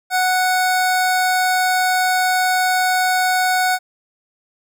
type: tone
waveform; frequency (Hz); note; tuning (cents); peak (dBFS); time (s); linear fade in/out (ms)
25% pulse; 739; F#5; -2; -11; 0.1-3.79; 50
effects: none